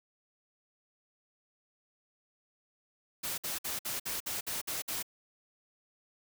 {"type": "noise bursts", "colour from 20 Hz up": "white", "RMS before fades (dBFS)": -36, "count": 9, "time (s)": [3.23, 5.028], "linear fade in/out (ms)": 10, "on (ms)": 150, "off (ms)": 56, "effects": []}